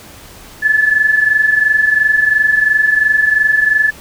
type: tone pair together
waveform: sine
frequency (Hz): 1711.1 / 1734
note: A6 / A6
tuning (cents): -49 / -26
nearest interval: unison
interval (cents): 23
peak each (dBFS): -15 / -10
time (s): 0.62-3.91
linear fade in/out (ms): 20
effects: pink hiss -37 dBFS RMS until 4 s